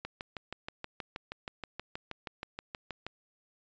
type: click train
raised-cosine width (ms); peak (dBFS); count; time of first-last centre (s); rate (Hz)
0.3; -22; 20; 0.05-3.066; 6.3
effects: resampled to 16000 Hz